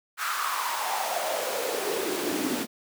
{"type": "noise with high-pass filter sweep", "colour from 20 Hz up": "pink", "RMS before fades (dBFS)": -29, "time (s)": [0.17, 2.67], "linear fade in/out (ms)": 50, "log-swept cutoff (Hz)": [1400, 240], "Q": 5.1, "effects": []}